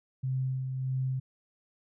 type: tone with tremolo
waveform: sine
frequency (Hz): 130.81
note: C3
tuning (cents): 0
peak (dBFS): -27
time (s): 0.23-1.2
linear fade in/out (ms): 10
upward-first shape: sine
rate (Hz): 1.6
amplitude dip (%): 40
effects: none